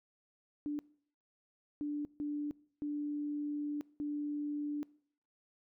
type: tone bursts at uneven times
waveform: sine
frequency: 293.7 Hz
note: D4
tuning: in tune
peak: -34 dBFS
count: 5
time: 0.66-0.79 / 1.81-2.05 / 2.2-2.51 / 2.82-3.81 / 4-4.83 s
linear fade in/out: 0 ms
effects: noise-tail reverb RT60 0.6 s tail -23 dB re dry